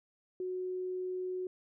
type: tone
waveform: sine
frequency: 367.8 Hz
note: F#4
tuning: 10 cents flat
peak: -34 dBFS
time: 0.4-1.47 s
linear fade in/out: 2 ms
effects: none